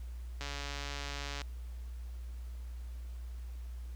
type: click train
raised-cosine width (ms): 0.2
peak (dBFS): -23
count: 144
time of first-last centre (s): 0.41-1.417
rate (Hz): 142
effects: added 60 Hz sine -40 dBFS peak until 3.95 s + pink hiss -63 dBFS RMS until 3.95 s